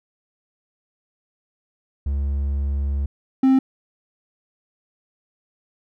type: tone pair in turn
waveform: triangle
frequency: 70 / 264.3 Hz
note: C#2 / C4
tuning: +18 / +18 cents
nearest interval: octave + major seventh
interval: 2300 cents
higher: second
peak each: -18 / -10 dBFS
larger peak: second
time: 2.06-3.06 / 3.43-3.59 s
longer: first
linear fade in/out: 5 ms
effects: none